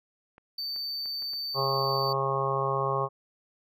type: clicks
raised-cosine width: 0.5 ms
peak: -36 dBFS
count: 5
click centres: 0.381 / 0.762 / 1.058 / 1.223 / 1.335 s
type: tone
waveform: triangle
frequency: 4571 Hz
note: D8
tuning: 48 cents flat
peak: -30 dBFS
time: 0.58-2.13 s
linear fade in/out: 5 ms
type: harmonic tone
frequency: 135.9 Hz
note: C#3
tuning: 34 cents flat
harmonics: 1 / 3 / 4 / 5 / 6 / 7 / 8 / 9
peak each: -33 / -32 / -33 / -37 / -35 / -39 / -29 / -40 dBFS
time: 1.54-3.09 s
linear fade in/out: 50 ms
effects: none